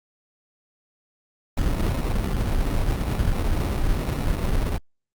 brown noise with sample-and-hold, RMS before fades -22 dBFS, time 1.57-4.78 s, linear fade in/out 5 ms, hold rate 1575 Hz, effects Opus 48 kbps

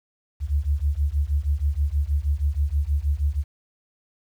sine beating tone pair, 69.2 / 75.5 Hz, C#2 / D2, -2 / +48 cents, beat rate 6.3 Hz, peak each -23 dBFS, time 0.4-3.44 s, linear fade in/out 50 ms, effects 9-bit

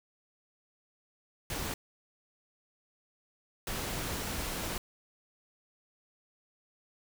pink noise bursts at uneven times, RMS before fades -36 dBFS, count 2, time 1.5-1.74 / 3.67-4.78 s, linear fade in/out 2 ms, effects none

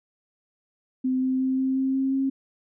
sine tone with pitch steps, 258.1 / 259.9 / 261.7 / 263.5 / 265.4 / 267.2 / 269.1 Hz, C4 / C4 / C4 / C4 / C4 / C4 / C4, -23 / -11 / 0 / +12 / +25 / +36 / +49 cents, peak -21 dBFS, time 1.04-2.3 s, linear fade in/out 10 ms, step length 180 ms, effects none

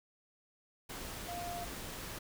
sine tone in noise, 698.5 Hz, F5, in tune, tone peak -40 dBFS, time 1.28-1.65 s, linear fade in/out 10 ms, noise pink, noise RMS -44 dBFS, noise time 0.89-2.19 s, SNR +1 dB, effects none

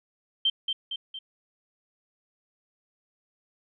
sine tone with echo, 3136 Hz, G7, in tune, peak -20 dBFS, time 0.45-0.5 s, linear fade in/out 5 ms, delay 230 ms, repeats 3, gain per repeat -5 dB, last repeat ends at 1.19 s, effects none

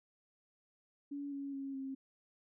sine tone with pitch steps, 284.1 / 278.7 / 273.5 / 268.3 Hz, C#4 / C#4 / C#4 / C4, +43 / +9 / -23 / +44 cents, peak -39 dBFS, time 1.11-1.95 s, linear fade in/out 10 ms, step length 210 ms, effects none

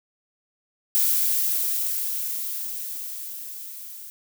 violet noise with level ramp, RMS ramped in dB -20 to -40 dBFS, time 0.95-4.1 s, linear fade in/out 0 ms, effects none

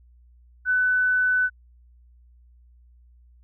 sine tone, 1500 Hz, F#6, 23 cents sharp, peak -18 dBFS, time 0.65-1.5 s, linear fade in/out 50 ms, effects added 60 Hz sine -51 dBFS peak until 3.43 s

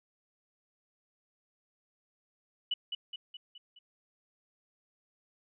sine tone with echo, 2960 Hz, F#7, in tune, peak -28 dBFS, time 2.71-2.74 s, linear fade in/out 5 ms, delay 210 ms, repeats 5, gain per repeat -5 dB, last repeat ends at 3.79 s, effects none

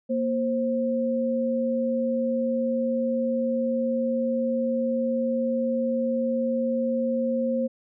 sine tone pair together, 235.2 / 528 Hz, A#3 / C5, +16 / +16 cents, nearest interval octave + major second, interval 1400 cents, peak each -25 dBFS, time 0.09-7.68 s, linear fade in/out 20 ms, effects none

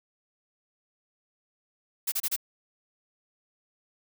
blue noise bursts, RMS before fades -28 dBFS, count 4, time 2.07-2.364 s, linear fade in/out 10 ms, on 51 ms, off 30 ms, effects none

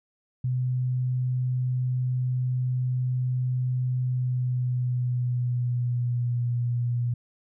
sine tone with pitch glide, 126.5 to 120.65 Hz, B2 to B2, +42 to -40 cents, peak -23 dBFS, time 0.44-7.14 s, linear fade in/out 5 ms, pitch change -82 cents, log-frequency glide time 4.04-6.49 s, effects none

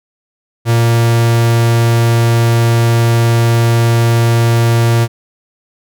45% pulse tone, 116.54 Hz, A#2, in tune, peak -8 dBFS, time 0.65-5.08 s, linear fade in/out 50 ms, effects none

